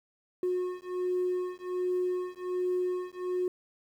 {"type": "beating tone pair", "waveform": "triangle", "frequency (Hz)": [362.3, 363.6], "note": ["F#4", "F#4"], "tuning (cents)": [-36, -30], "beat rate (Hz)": 1.3, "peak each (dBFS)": -29, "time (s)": [0.43, 3.48], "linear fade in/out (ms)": 2, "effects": ["tanh soft clip ceiling -22 dBFS", "10-bit"]}